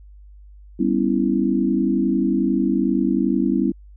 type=chord; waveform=sine; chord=C# half-diminished seventh; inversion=second; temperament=equal with one note detuned; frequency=196 / 246.9 / 278.3 / 329.6 Hz; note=G3 / B3 / C#4 / E4; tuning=0 / 0 / +7 / 0 cents; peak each=-22 dBFS; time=0.79-3.72 s; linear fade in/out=10 ms; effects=added 50 Hz sine -41 dBFS peak until 3.96 s